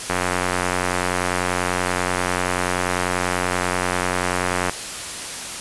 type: click train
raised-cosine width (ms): 0.5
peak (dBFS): -5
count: 416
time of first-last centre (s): 0.1-4.696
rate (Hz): 90.3
effects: white hiss -30 dBFS RMS until 5.6 s + resampled to 24000 Hz